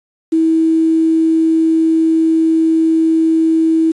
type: tone with quantisation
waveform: sine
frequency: 323.2 Hz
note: E4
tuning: 34 cents flat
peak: -9 dBFS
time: 0.32-3.92 s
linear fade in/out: 10 ms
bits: 6
effects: resampled to 22050 Hz